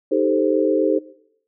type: chord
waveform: sine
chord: A half-diminished seventh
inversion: second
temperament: equal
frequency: 311.1 / 392 / 440 / 523.3 Hz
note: Eb4 / G4 / A4 / C5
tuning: 0 / 0 / 0 / 0 cents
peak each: -21 dBFS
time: 0.11-0.99 s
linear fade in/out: 10 ms
effects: noise-tail reverb RT60 0.7 s tail -19 dB re dry